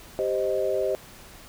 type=chord; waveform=sine; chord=C minor; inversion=second; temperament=equal; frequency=392 / 523.3 / 622.3 Hz; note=G4 / C5 / Eb5; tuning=0 / 0 / 0 cents; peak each=-27 dBFS; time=0.19-0.95 s; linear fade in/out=0 ms; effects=pink hiss -47 dBFS RMS until 1.48 s